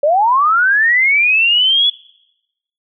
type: linear sweep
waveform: sine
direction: up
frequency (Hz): 554.4 to 3428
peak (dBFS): -9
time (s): 0.03-1.9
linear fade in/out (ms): 5
effects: noise-tail reverb RT60 0.9 s tail -23 dB re dry